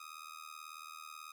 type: tone with amplitude modulation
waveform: sawtooth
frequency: 1251 Hz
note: D#6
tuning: 9 cents sharp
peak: -40 dBFS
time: 0-1.32 s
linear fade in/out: 5 ms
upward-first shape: sine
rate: 78.3 Hz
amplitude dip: 90%
effects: none